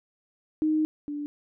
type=tone pair in turn; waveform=sine; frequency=310 / 292.6 Hz; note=D#4 / D4; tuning=-6 / -6 cents; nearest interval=minor second; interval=100 cents; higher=first; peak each=-21 / -30 dBFS; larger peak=first; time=0.62-0.85 / 1.08-1.26 s; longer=first; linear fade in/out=0 ms; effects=none